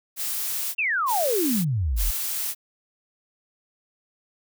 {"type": "noise bursts", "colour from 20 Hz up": "blue", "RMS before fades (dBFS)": -28, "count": 3, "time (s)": [0.16, 2.55], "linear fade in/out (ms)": 50, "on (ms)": 590, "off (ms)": 310}
{"type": "exponential sweep", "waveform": "sine", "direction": "down", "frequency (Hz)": [2794, 35.06], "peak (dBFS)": -21, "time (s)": [0.78, 2.11], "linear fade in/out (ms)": 10}
{"effects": []}